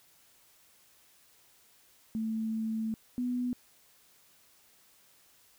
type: tone pair in turn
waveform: sine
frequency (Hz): 221.5 / 247.2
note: A3 / B3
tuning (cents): +12 / +2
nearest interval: major second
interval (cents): 190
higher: second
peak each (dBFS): -30 / -29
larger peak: second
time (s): 2.15-2.94 / 3.18-3.53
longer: first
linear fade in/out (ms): 0
effects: white hiss -63 dBFS RMS until 5.58 s